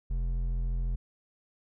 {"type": "tone with hard clipping", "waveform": "sine", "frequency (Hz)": 43, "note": "F1", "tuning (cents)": -26, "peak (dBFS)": -29, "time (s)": [0.1, 0.96], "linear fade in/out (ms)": 10, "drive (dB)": 7, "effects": []}